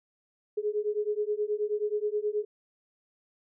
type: beating tone pair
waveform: sine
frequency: 415.3 / 424.7 Hz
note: G#4 / G#4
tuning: 0 / +39 cents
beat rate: 9.4 Hz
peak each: -30 dBFS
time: 0.57-2.45 s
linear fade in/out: 10 ms
effects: none